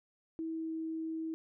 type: tone with pitch glide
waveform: sine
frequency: 324 to 321.9 Hz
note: E4 to E4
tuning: -30 to -41 cents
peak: -35 dBFS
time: 0.39-1.34 s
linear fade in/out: 0 ms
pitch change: -11 cents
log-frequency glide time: 0.5-0.72 s
effects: none